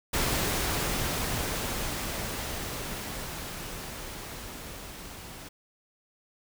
pink noise with level ramp, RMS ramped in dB -27 to -44 dBFS, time 0.13-5.49 s, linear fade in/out 10 ms, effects none

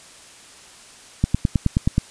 click train, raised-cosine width 5 ms, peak -4 dBFS, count 8, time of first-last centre 1.24-1.981 s, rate 9.45 Hz, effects white hiss -45 dBFS RMS until 2.1 s + resampled to 22050 Hz

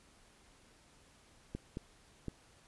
clicks, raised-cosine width 3 ms, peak -26 dBFS, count 3, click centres 1.55 / 1.771 / 2.283 s, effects pink hiss -64 dBFS RMS until 2.67 s + resampled to 24000 Hz

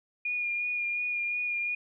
sine tone with vibrato, 2432 Hz, D#7, 40 cents flat, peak -28 dBFS, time 0.25-1.75 s, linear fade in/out 5 ms, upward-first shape sine, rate 2.8 Hz, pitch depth 19 cents each way, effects none

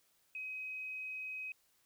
sine tone, 2529 Hz, D#7, 28 cents sharp, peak -40 dBFS, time 0.35-1.52 s, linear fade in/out 2 ms, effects white hiss -73 dBFS RMS until 1.85 s

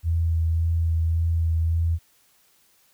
sine tone with vibrato, 82.41 Hz, E2, in tune, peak -19 dBFS, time 0.03-1.99 s, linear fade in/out 50 ms, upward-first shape sine, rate 1.8 Hz, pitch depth 17 cents each way, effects white hiss -61 dBFS RMS until 2.93 s

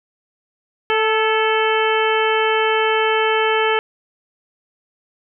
harmonic tone with a mistuned harmonic, 440 Hz, A4, in tune, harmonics 1 / 2 / 3 / 4 / 5 / 6 / 7, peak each -18 / -21 / -23 / -24 / -25 / -26 / -26 dBFS, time 0.9-3.79 s, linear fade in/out 0 ms, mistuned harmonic 4, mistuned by -40 cents, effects none

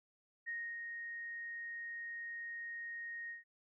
sine tone with ADSR envelope, 1864.7 Hz, A#6, in tune, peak -38 dBFS, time 0.46-3.44 s, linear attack 26 ms, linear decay 280 ms, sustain -4 dB, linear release 140 ms, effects none

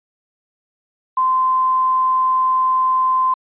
sine tone with quantisation, 1035 Hz, C6, 19 cents flat, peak -13 dBFS, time 1.17-3.34 s, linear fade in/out 5 ms, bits 7, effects resampled to 8000 Hz

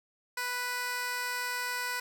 15% pulse tone with high-pass filter, 493.9 Hz, B4, in tune, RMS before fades -34 dBFS, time 0.37-2 s, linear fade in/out 5 ms, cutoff 1200 Hz, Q 0.77, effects none

